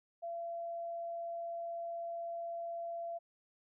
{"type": "tone", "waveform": "sine", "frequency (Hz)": 679, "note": "F5", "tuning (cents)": -49, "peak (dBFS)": -38, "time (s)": [0.22, 3.19], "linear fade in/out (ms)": 20, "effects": []}